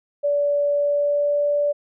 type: tone with pitch glide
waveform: sine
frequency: 577 to 581.7 Hz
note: D5 to D5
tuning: -31 to -17 cents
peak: -17 dBFS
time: 0.23-1.73 s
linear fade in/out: 20 ms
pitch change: +14 cents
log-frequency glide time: 0.72-1.46 s
effects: none